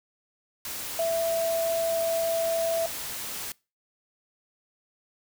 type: tone in noise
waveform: sine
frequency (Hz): 663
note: E5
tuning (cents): +10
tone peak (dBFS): -23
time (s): 0.99-2.86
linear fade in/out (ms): 2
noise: white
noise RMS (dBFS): -35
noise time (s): 0.65-3.52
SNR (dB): +9
effects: noise-tail reverb RT60 0.3 s tail -24 dB re dry